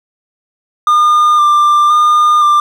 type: tone with vibrato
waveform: triangle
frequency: 1200 Hz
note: D6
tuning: 37 cents sharp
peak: -4 dBFS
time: 0.87-2.6 s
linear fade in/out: 2 ms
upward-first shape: square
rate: 0.97 Hz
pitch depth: 18 cents each way
effects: none